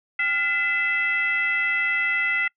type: tone with frequency modulation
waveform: sine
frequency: 2022 Hz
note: B6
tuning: 40 cents sharp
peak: -20 dBFS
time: 0.19-2.48 s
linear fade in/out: 5 ms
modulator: 615 Hz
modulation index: 0.78
effects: noise-tail reverb RT60 0.1 s tail -26 dB re dry